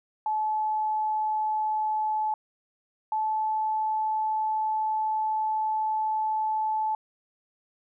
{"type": "tone pair in turn", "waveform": "sine", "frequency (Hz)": [862, 868], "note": ["A5", "A5"], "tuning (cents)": [-36, -24], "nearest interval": "unison", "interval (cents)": 12, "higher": "second", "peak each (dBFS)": -24, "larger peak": "neither", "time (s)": [[0.26, 2.34], [3.12, 6.95]], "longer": "second", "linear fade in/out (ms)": 2, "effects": []}